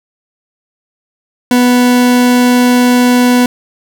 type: tone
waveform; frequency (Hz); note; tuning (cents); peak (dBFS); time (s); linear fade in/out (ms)
40% pulse; 246.8; B3; -1; -5; 1.51-3.46; 2
effects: none